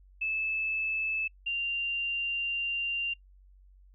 sine tone pair in turn, 2617 / 2780 Hz, E7 / F7, -13 / -9 cents, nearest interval minor second, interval 104 cents, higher second, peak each -28 dBFS, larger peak neither, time 0.21-1.28 / 1.46-3.14 s, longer second, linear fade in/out 10 ms, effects noise-tail reverb RT60 0.1 s tail -25 dB re dry + added 47 Hz sine -54 dBFS peak until 3.94 s

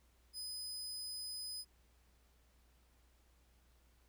sawtooth tone, 5010 Hz, D#8, 11 cents sharp, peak -40 dBFS, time 0.33-1.65 s, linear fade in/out 50 ms, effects added 60 Hz sine -68 dBFS peak until 4.08 s + pink hiss -74 dBFS RMS until 4.08 s

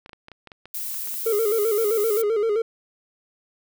clicks, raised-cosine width 0.3 ms, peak -26 dBFS, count 11, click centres 0.061 / 0.094 / 0.132 / 0.284 / 0.317 / 0.473 / 0.518 / 0.656 / 0.944 / 1.074 / 1.141 s
violet noise, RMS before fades -30 dBFS, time 0.74-2.22 s, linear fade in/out 5 ms
triangle tone with vibrato, 433.2 Hz, A4, 27 cents flat, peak -17 dBFS, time 1.26-2.62 s, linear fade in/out 5 ms, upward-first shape square, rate 7.7 Hz, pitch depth 82 cents each way
effects none

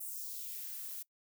violet noise with high-pass filter sweep, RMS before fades -43 dBFS, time 0-1.03 s, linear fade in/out 10 ms, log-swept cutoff 9700 to 620 Hz, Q 1.6, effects noise-tail reverb RT60 0.1 s tail -21 dB re dry

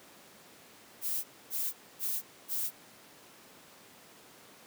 violet noise bursts, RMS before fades -33 dBFS, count 4, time 1.01-2.71 s, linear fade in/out 50 ms, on 230 ms, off 260 ms, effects pink hiss -55 dBFS RMS until 4.66 s + high-pass 200 Hz 12 dB/octave

